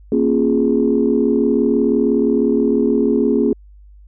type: chord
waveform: sine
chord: Bb minor seventh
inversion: none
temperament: equal with one note detuned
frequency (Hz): 233.1 / 272.6 / 349.2 / 415.3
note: Bb3 / Db4 / F4 / Ab4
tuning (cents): 0 / -29 / 0 / 0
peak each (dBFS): -17 / -17 / -20 / -17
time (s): 0.12-3.53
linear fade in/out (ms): 2
effects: tanh soft clip ceiling -3 dBFS + added 50 Hz sine -40 dBFS peak until 4.07 s